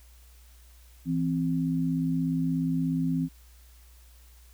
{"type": "tone pair together", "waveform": "sine", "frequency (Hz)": [164.8, 261.6], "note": ["E3", "C4"], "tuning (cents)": [0, 0], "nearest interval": "minor sixth", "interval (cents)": 800, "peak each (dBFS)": -27, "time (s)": [1.05, 3.29], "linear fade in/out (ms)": 50, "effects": ["added 60 Hz sine -51 dBFS peak until 4.53 s", "white hiss -60 dBFS RMS until 4.53 s"]}